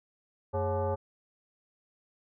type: tone with frequency modulation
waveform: sine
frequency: 226.8 Hz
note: A#3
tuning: 47 cents flat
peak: -27 dBFS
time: 0.53-0.96 s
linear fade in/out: 20 ms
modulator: 319 Hz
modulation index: 2.1
effects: none